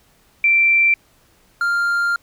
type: tone pair in turn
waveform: sine / triangle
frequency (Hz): 2349 / 1396.7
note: D7 / F6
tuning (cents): 0 / 0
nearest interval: major sixth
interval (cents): 900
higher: first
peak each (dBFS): -11 / -14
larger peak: first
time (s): 0.44-0.94 / 1.61-2.16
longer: second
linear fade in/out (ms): 2
effects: pink hiss -56 dBFS RMS until 2.22 s